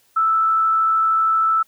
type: tone with frequency modulation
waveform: sine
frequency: 1318.5 Hz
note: E6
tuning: in tune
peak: -14 dBFS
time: 0.16-1.63 s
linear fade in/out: 10 ms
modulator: 76 Hz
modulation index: 0.2
effects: white hiss -59 dBFS RMS until 1.67 s